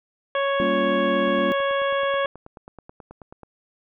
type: harmonic tone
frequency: 554.4 Hz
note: C#5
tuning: in tune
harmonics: 1 / 2 / 3 / 4 / 5 / 6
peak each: -22 / -26 / -29 / -36 / -37 / -35 dBFS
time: 0.35-2.26 s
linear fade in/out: 2 ms
type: chord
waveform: triangle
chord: G half-diminished seventh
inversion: none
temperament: equal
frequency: 196 / 233.1 / 277.2 / 349.2 Hz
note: G3 / Bb3 / Db4 / F4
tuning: 0 / 0 / 0 / 0 cents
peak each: -26 dBFS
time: 0.6-1.52 s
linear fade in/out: 0 ms
type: click train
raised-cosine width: 1 ms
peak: -27 dBFS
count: 21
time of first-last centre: 1.28-3.433 s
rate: 9.29 Hz
effects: none